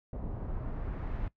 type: noise with low-pass filter sweep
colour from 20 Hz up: brown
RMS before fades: -36 dBFS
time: 0.13-1.28 s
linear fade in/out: 2 ms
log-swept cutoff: 730 to 2100 Hz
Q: 0.98
effects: noise-tail reverb RT60 0.1 s tail -18 dB re dry